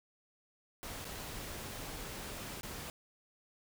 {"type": "noise with dropouts", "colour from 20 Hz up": "pink", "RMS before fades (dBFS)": -44, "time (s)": [0.83, 2.9], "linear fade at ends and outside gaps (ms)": 0, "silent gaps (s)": [[1.045, 1.052], [1.965, 1.968], [2.61, 2.632]], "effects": []}